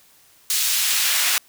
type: noise with high-pass filter sweep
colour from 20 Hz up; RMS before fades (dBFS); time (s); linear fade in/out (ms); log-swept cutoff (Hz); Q
pink; -20; 0.5-1.38; 0; 4000 to 1600; 0.74
effects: white hiss -54 dBFS RMS until 1.48 s